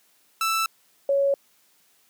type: tone pair in turn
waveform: sawtooth / sine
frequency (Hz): 1323 / 556.3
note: E6 / C#5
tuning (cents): +6 / +6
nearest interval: octave + minor third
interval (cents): 1500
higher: first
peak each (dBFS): -18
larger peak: neither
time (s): 0.41-0.66 / 1.09-1.34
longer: neither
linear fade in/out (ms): 2
effects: white hiss -62 dBFS RMS until 2.09 s + high-pass 150 Hz 12 dB/octave